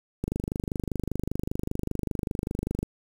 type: click train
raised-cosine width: 3 ms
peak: -15 dBFS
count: 66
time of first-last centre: 0.24-2.83 s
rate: 25.1 Hz
effects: 7-bit